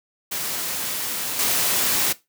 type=noise with level steps; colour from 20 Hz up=white; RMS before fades=-27 / -21 dBFS; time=0.31-2.13 s; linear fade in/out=10 ms; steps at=1.39 s; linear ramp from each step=2 ms; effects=noise-tail reverb RT60 0.2 s tail -17 dB re dry + high-pass 100 Hz 12 dB/octave